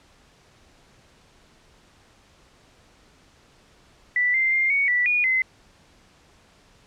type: tone with pitch steps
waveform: sine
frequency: 1973 / 2087 / 2108 / 2230 / 1963 / 2449 / 2051 Hz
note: B6 / C7 / C7 / C#7 / B6 / D#7 / C7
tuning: -2 / -5 / +12 / +10 / -11 / -28 / -35 cents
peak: -18 dBFS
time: 4.16-5.42 s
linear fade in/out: 2 ms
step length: 180 ms
effects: pink hiss -56 dBFS RMS until 6.86 s + low-pass 7000 Hz 12 dB/octave